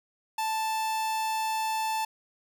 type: tone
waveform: 45% pulse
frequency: 880 Hz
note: A5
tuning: in tune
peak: -27 dBFS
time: 0.38-2.05 s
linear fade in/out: 5 ms
effects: none